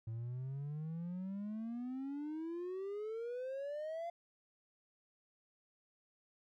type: exponential sweep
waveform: triangle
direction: up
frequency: 110.4 to 693 Hz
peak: -37 dBFS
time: 0.07-4.1 s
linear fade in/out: 5 ms
effects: tanh soft clip ceiling -33 dBFS